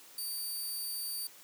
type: tone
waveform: 10% pulse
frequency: 4624 Hz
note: D8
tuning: 28 cents flat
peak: -29 dBFS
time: 0.18-1.27 s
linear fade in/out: 2 ms
effects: white hiss -55 dBFS RMS until 1.43 s + high-pass 200 Hz 12 dB/octave